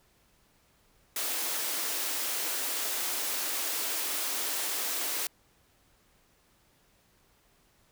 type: high-pass noise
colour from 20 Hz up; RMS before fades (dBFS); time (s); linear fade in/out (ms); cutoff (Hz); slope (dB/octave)
white; -32; 1.16-5.27; 2; 260; 48
effects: pink hiss -66 dBFS RMS until 7.91 s